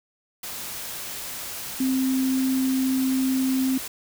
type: tone in noise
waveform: sine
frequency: 262 Hz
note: C4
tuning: 2 cents sharp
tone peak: -20 dBFS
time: 1.8-3.78 s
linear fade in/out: 5 ms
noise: white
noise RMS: -34 dBFS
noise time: 0.43-3.88 s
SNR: +11 dB
effects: none